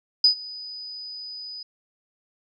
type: tone with ADSR envelope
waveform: sine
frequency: 4978 Hz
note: D#8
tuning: in tune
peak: -11 dBFS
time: 0.24-1.63 s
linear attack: 4 ms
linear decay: 100 ms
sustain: -23 dB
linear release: 6 ms
effects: none